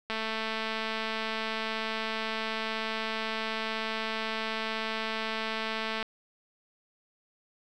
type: click train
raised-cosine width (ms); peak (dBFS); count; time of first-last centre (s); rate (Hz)
0.3; -17; 1311; 0.1-6.028; 221
effects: none